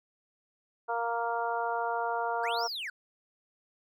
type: harmonic tone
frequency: 233.1 Hz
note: A#3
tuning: in tune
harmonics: 2 / 3 / 4 / 5 / 6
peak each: -36 / -33 / -33 / -40 / -37 dBFS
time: 0.88-2.68 s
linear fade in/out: 20 ms
type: linear two-way sweep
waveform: triangle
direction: up then down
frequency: 1400 to 5700 to 1400 Hz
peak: -33 dBFS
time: 2.43-2.9 s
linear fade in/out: 5 ms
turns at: 2.65 s
effects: none